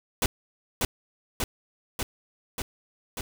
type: noise with echo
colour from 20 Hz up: pink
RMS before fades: -23 dBFS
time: 0.22-0.26 s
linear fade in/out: 2 ms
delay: 590 ms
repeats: 5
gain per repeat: -2 dB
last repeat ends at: 3.21 s
effects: none